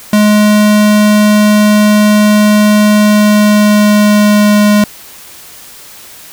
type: tone with pitch glide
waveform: square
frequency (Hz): 210 to 208.1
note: G#3 to G#3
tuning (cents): +19 to +4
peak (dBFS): -5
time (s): 0.13-4.84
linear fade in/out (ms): 2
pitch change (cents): -15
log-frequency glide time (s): 2.96-4.6
effects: white hiss -33 dBFS RMS until 6.32 s